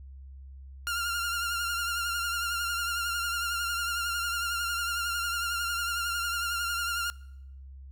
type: tone with vibrato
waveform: sawtooth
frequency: 1396.9 Hz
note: F6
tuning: in tune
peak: -25 dBFS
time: 0.87-7.1 s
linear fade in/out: 0 ms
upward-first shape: triangle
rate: 11 Hz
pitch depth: 47 cents each way
effects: noise-tail reverb RT60 0.8 s tail -23 dB re dry + added 67 Hz sine -43 dBFS peak until 7.91 s